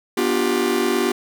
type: chord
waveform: 45% pulse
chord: G dominant seventh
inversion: first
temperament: just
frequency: 245 / 294 / 352.8 / 392 Hz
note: B3 / D4 / F4 / G4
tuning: -14 / +2 / +18 / 0 cents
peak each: -24 / -27 / -22 / -22 dBFS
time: 0.17-1.12 s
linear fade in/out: 5 ms
effects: none